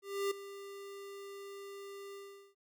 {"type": "tone with ADSR envelope", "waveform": "square", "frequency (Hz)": 397.6, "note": "G4", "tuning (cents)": 25, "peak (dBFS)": -31, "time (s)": [0.02, 2.55], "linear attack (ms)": 290, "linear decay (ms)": 7, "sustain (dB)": -15, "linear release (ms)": 410, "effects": []}